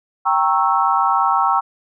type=chord; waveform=sine; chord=G diminished seventh; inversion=none; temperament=equal with one note detuned; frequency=784 / 932.3 / 1098.5 / 1318.5 Hz; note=G5 / Bb5 / Db6 / Fb6; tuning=0 / 0 / -16 / 0 cents; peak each=-19 dBFS; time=0.25-1.61 s; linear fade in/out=20 ms; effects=none